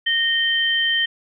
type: tone pair together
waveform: sine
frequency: 1848 / 3113 Hz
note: A#6 / G7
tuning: -16 / -13 cents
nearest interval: major sixth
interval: 903 cents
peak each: -20 / -19 dBFS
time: 0.06-1.06 s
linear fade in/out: 10 ms
effects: none